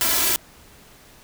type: noise with comb filter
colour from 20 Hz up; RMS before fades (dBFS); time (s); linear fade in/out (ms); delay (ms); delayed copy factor
white; -20; 0.01-0.36; 0; 3; +0.8
effects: pink hiss -49 dBFS RMS until 1.23 s